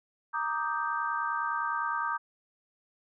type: chord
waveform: sine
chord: Eb major seventh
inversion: second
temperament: equal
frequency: 932.3 / 1174.7 / 1244.5 / 1568 Hz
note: Bb5 / D6 / Eb6 / G6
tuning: 0 / 0 / 0 / 0 cents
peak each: -34 dBFS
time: 0.33-2.18 s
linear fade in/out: 20 ms
effects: none